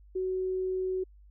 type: tone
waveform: sine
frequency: 373.1 Hz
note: F#4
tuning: 14 cents sharp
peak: -28 dBFS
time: 0.15-1.04 s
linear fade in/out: 10 ms
effects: added 50 Hz sine -52 dBFS peak until 1.3 s